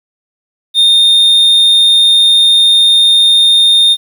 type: tone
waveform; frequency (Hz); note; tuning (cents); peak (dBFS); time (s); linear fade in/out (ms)
triangle; 3653; A#7; -36; -3; 0.74-3.97; 50
effects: 7-bit